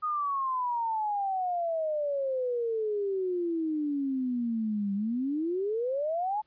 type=exponential two-way sweep; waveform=sine; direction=down then up; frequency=1251 to 196 to 874 Hz; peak=-27 dBFS; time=0.02-6.42 s; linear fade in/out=20 ms; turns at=4.94 s; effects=pink hiss -72 dBFS RMS until 6.46 s + resampled to 11025 Hz